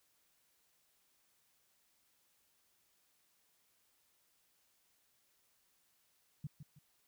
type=tone with echo; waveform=sine; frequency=146.5 Hz; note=D3; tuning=4 cents flat; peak=-38 dBFS; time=6.44-6.47 s; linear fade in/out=5 ms; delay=160 ms; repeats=2; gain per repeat=-9 dB; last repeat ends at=6.79 s; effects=white hiss -75 dBFS RMS until 7.07 s